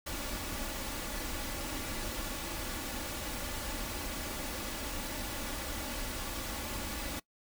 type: noise with comb filter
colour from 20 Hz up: pink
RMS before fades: -38 dBFS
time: 0.06-7.2 s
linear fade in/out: 10 ms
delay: 3.5 ms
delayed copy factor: +0.55
effects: noise-tail reverb RT60 0.1 s tail -22 dB re dry